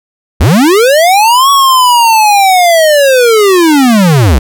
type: linear two-way sweep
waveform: square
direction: up then down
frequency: 55 to 1127 to 55 Hz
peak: -4 dBFS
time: 0.4-4.39 s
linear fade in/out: 10 ms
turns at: 1.5 s
effects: none